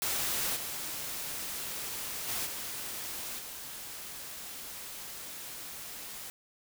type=noise with level steps; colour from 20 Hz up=white; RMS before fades=-32 / -38 / -34 / -39 / -43 dBFS; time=0.02-6.3 s; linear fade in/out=0 ms; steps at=0.55 / 2.27 / 2.45 / 3.38 s; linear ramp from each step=20 ms; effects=none